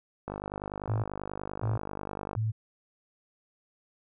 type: click train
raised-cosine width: 1 ms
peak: -21 dBFS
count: 105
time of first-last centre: 0.28-2.352 s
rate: 50.2 Hz
type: tone bursts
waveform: sine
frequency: 110 Hz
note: A2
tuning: in tune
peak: -26 dBFS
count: 3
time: 0.88-2.52 s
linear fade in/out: 20 ms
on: 160 ms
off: 580 ms
effects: none